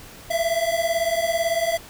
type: beating tone pair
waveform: square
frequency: 659.3 / 677.3 Hz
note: E5 / E5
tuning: 0 / +47 cents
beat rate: 18 Hz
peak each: -24 dBFS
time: 0.3-1.78 s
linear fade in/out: 10 ms
effects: pink hiss -43 dBFS RMS until 1.89 s

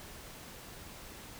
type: silence
effects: pink hiss -49 dBFS RMS until 1.39 s

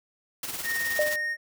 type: noise with tremolo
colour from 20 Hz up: white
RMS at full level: -32 dBFS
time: 0.43-1.16 s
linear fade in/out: 2 ms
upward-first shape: sine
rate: 19 Hz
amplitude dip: 55%
type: tone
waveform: triangle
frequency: 1852 Hz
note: A#6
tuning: 12 cents flat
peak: -25 dBFS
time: 0.63-1.37 s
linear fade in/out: 50 ms
type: tone with exponential decay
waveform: sine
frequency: 602 Hz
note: D5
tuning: 43 cents sharp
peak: -19 dBFS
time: 0.99-1.37 s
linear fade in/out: 2 ms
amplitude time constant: 82 ms
effects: none

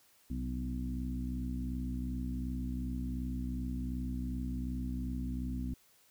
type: harmonic tone with a mistuned harmonic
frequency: 62.7 Hz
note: B1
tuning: 27 cents sharp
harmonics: 1 / 2 / 3 / 4 / 5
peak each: -37 / -44 / -43 / -39 / -51 dBFS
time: 0.3-5.74 s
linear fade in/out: 5 ms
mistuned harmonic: 2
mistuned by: +56 cents
effects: white hiss -66 dBFS RMS until 6.1 s

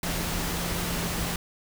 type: tone in noise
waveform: sine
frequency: 172.5 Hz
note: F3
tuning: 21 cents flat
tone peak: -34 dBFS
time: 0.03-1.36 s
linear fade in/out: 2 ms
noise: pink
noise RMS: -30 dBFS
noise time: 0.03-1.36 s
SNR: -7 dB
effects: none

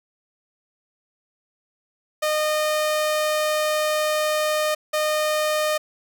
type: tone bursts at uneven times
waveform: sawtooth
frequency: 612 Hz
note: D#5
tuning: 29 cents flat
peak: -16 dBFS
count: 2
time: 2.22-4.75 / 4.93-5.78 s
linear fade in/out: 10 ms
effects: none

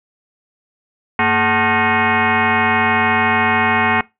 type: tone with frequency modulation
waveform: sine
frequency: 554.4 Hz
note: C#5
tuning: in tune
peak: -12 dBFS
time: 1.19-4.01 s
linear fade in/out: 2 ms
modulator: 326 Hz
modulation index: 5.6
effects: noise-tail reverb RT60 0.2 s tail -21 dB re dry

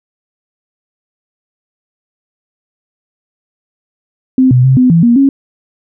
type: tone with pitch steps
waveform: sine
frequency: 259.3 / 125.6 / 131.8 / 252.7 / 166.8 / 236.9 / 274.2 Hz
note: C4 / B2 / C3 / B3 / E3 / A#3 / C#4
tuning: -15 / +30 / +13 / +40 / +21 / +28 / -19 cents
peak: -4 dBFS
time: 4.38-5.29 s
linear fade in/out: 2 ms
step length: 130 ms
effects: none

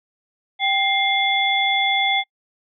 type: tone cluster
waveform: sine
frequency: 783 / 2108 / 3431 Hz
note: G5 / C7 / A7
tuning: -2 / +12 / -44 cents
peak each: -21 dBFS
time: 0.59-2.24 s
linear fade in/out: 50 ms
effects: noise-tail reverb RT60 0.1 s tail -26 dB re dry

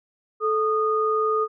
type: tone pair together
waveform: sine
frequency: 435.9 / 1230.5 Hz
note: A4 / D#6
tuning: -16 / -20 cents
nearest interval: octave + tritone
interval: 1796 cents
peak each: -22 dBFS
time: 0.4-1.48 s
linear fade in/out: 50 ms
effects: none

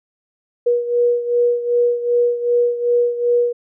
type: beating tone pair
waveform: sine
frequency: 480.5 / 483.1 Hz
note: B4 / B4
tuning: -48 / -38 cents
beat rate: 2.6 Hz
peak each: -15 / -20 dBFS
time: 0.66-3.53 s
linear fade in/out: 10 ms
effects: none

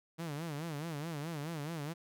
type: tone with vibrato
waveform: sawtooth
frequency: 155.56 Hz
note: D#3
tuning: in tune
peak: -34 dBFS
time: 0.18-1.94 s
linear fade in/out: 20 ms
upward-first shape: sine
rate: 4.7 Hz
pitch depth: 160 cents each way
effects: none

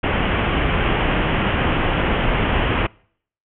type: low-pass noise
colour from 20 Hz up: pink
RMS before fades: -19 dBFS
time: 0.03-2.87 s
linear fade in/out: 10 ms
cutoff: 3200 Hz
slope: 96 dB/octave
effects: noise-tail reverb RT60 0.6 s tail -26 dB re dry

